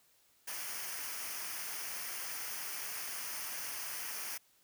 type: noise with comb filter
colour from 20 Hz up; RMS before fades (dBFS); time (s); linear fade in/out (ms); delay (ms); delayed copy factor
white; -41; 0.47-4.38; 10; 0.26; -0.65
effects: white hiss -69 dBFS RMS until 4.63 s